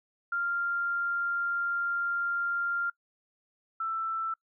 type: tone pair in turn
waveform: sine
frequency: 1393 / 1329.9 Hz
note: F6 / E6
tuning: -5 / +15 cents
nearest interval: minor second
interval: 80 cents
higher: first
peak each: -27 / -29 dBFS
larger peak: first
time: 0.32-2.9 / 3.8-4.34 s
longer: first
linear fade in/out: 5 ms
effects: noise-tail reverb RT60 0.1 s tail -24 dB re dry